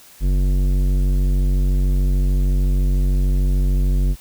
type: tone with tanh clipping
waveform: triangle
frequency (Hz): 46.79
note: F#1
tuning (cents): +20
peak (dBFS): -16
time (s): 0.2-4.16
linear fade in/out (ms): 50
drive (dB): 18
effects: white hiss -46 dBFS RMS until 4.2 s